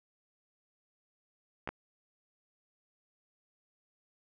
clicks, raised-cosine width 0.5 ms, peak -21 dBFS, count 2, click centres 1.675 / 1.69 s, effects none

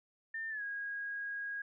sine tone with pitch glide, 1800 to 1641.1 Hz, A6 to G#6, +39 to -21 cents, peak -37 dBFS, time 0.34-1.62 s, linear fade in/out 5 ms, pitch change -160 cents, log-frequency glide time 0.49-0.63 s, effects none

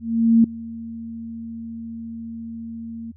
sine tone with ADSR envelope, 228.6 Hz, A#3, 34 cents flat, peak -9 dBFS, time 0-3.12 s, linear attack 440 ms, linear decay 4 ms, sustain -21 dB, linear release 13 ms, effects added 83 Hz sine -45 dBFS peak until 3.16 s

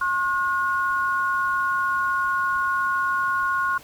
sine tone pair together, 1078.8 / 1443 Hz, C#6 / F#6, -47 / -44 cents, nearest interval perfect fourth, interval 503 cents, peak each -23 dBFS, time 0.01-3.78 s, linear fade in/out 5 ms, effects pink hiss -47 dBFS RMS until 3.83 s

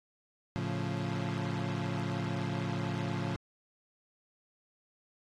30% pulse chord, A augmented, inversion none, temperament equal, 110 / 138.59 / 174.61 Hz, A2 / C#3 / E#3, 0 / 0 / 0 cents, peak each -34 dBFS, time 0.56-3.36 s, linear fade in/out 0 ms, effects low-pass 5000 Hz 12 dB/octave + AAC 48 kbps

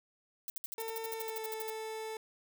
violet noise bursts, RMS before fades -40 dBFS, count 16, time 0.48-1.7 s, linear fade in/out 0 ms, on 20 ms, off 60 ms
30% pulse tone with pitch glide, 450 to 440 Hz, A4 to A4, +39 to 0 cents, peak -36 dBFS, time 0.78-2.17 s, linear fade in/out 2 ms, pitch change -39 cents, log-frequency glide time 1.12-1.46 s
effects none

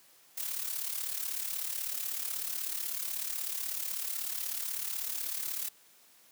blue noise with amplitude modulation, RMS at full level -33 dBFS, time 0.37-5.69 s, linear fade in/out 10 ms, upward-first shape sine, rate 36.2 Hz, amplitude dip 65%, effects white hiss -61 dBFS RMS until 6.31 s + high-pass 150 Hz 12 dB/octave

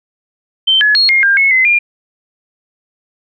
sine tone with pitch steps, 3108 / 1698 / 4295 / 2131 / 1600 / 2188 / 2048 / 2406 Hz, G7 / G#6 / C8 / C7 / G6 / C#7 / C7 / D7, -16 / +38 / +44 / +31 / +35 / -23 / -38 / +41 cents, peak -7 dBFS, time 0.67-1.79 s, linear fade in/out 10 ms, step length 140 ms, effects none

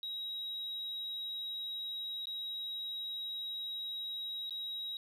sine tone with dropouts, 3828 Hz, A#7, 45 cents sharp, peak -36 dBFS, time 0.03-4.97 s, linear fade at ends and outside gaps 1 ms, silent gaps 2.256-2.27 / 4.496-4.507 s, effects tanh soft clip ceiling -35 dBFS + 12-bit

